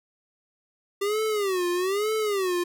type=tone with vibrato; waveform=square; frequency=392 Hz; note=G4; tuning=in tune; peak=-24 dBFS; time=1.01-2.64 s; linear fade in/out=10 ms; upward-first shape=sine; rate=1.1 Hz; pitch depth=190 cents each way; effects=none